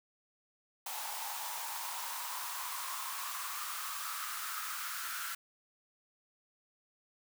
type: noise with high-pass filter sweep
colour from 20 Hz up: white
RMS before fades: -40 dBFS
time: 0.86-5.35 s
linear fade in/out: 5 ms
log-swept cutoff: 830 to 1400 Hz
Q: 5.8
effects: none